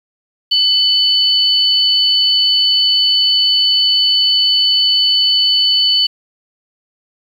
sine tone pair together, 2998 / 4466 Hz, F#7 / C#8, +22 / +12 cents, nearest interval perfect fifth, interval 690 cents, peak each -12 / -13 dBFS, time 0.51-6.07 s, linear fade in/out 10 ms, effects 7-bit

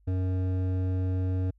triangle tone with hard clipping, 92.7 Hz, F#2, 4 cents sharp, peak -27 dBFS, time 0.07-1.51 s, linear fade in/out 10 ms, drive 15 dB, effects added 50 Hz sine -59 dBFS peak until 1.58 s

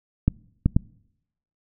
clicks, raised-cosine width 5 ms, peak -5 dBFS, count 3, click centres 0.28 / 0.66 / 0.765 s, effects noise-tail reverb RT60 0.8 s tail -25 dB re dry

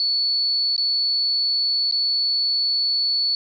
sine tone with dropouts, 4435 Hz, C#8, in tune, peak -18 dBFS, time 0-3.35 s, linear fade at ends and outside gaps 1 ms, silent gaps 0.764-0.779 / 1.912-1.923 s, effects none

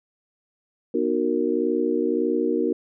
sine chord, B major seventh, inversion none, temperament just, 246.9 / 308.7 / 370.4 / 463 Hz, B3 / D#4 / F#4 / A#4, 0 / -14 / +2 / -12 cents, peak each -27 / -25 / -25 / -25 dBFS, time 0.94-2.73 s, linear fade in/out 5 ms, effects none

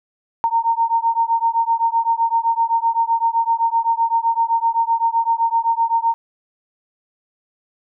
sine beating tone pair, 915 / 922.8 Hz, A#5 / A#5, -32 / -18 cents, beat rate 7.8 Hz, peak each -18 / -18 dBFS, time 0.44-6.14 s, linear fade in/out 0 ms, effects none

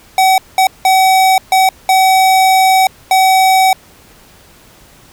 square tone bursts at uneven times, 758 Hz, F#5, 42 cents sharp, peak -7 dBFS, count 6, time 0.18-0.38 / 0.58-0.67 / 0.85-1.38 / 1.52-1.69 / 1.89-2.87 / 3.11-3.73 s, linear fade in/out 2 ms, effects pink hiss -43 dBFS RMS until 5.12 s

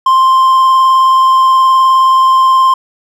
triangle tone with vibrato, 1050 Hz, C6, 6 cents sharp, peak -3 dBFS, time 0.06-2.74 s, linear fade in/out 5 ms, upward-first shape sine, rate 19 Hz, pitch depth 10 cents each way, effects none

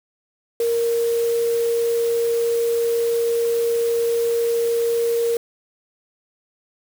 sine tone in noise, 466.2 Hz, A#4, in tune, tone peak -17 dBFS, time 0.6-5.37 s, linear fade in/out 2 ms, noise white, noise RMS -35 dBFS, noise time 0.6-5.37 s, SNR +15 dB, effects none

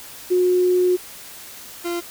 sine / 40% pulse tone pair in turn, 362 / 345.4 Hz, F#4 / F4, -38 / -19 cents, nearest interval minor second, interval 81 cents, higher first, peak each -14 / -22 dBFS, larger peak first, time 0.3-0.97 / 1.84-2.01 s, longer first, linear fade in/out 20 ms, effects white hiss -39 dBFS RMS until 2.1 s

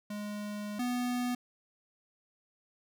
square tone pair in turn, 207.7 / 246.3 Hz, G#3 / B3, 0 / -5 cents, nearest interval minor third, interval 295 cents, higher second, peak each -37 / -31 dBFS, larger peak second, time 0.1-0.79 / 0.79-1.35 s, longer first, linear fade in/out 5 ms, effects none

